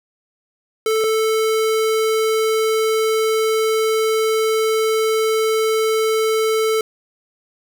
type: tone pair in turn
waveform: square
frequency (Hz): 440 / 440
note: A4 / A4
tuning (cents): 0 / 0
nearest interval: unison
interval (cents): 0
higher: neither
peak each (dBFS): -16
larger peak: neither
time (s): 0.86-1.04 / 1.04-6.81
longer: second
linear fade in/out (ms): 2
effects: none